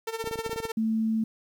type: tone with tremolo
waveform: sawtooth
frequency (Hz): 451.1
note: A4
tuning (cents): +43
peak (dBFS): -24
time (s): 0.07-0.72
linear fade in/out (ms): 5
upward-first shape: sine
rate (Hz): 16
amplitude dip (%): 80
type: clicks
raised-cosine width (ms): 2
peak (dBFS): -25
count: 11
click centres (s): 0.242 / 0.274 / 0.312 / 0.357 / 0.39 / 0.463 / 0.495 / 0.531 / 0.561 / 0.602 / 0.653
type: tone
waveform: sine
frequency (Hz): 221.7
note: A3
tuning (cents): +13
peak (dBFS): -23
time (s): 0.77-1.24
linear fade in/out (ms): 5
effects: 10-bit